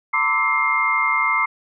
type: tone cluster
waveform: sine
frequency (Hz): 911 / 1023 / 1165 / 1305 / 2115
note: A#5 / C6 / D6 / E6 / C7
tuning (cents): -40 / -39 / -14 / -18 / +18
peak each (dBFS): -27 / -25 / -22 / -26 / -19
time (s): 0.13-1.46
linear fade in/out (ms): 10
effects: none